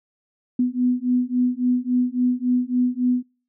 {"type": "beating tone pair", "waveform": "sine", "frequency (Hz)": [246.9, 250.5], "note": ["B3", "B3"], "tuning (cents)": [0, 25], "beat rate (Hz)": 3.6, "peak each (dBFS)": -21, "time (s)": [0.59, 3.23], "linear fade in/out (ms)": 5, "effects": ["noise-tail reverb RT60 0.4 s tail -25 dB re dry"]}